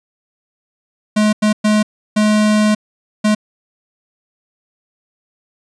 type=tone bursts at uneven times; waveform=square; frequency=212.5 Hz; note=G#3; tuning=40 cents sharp; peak=-11 dBFS; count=5; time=1.16-1.33 / 1.42-1.53 / 1.64-1.83 / 2.16-2.75 / 3.24-3.35 s; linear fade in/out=10 ms; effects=resampled to 22050 Hz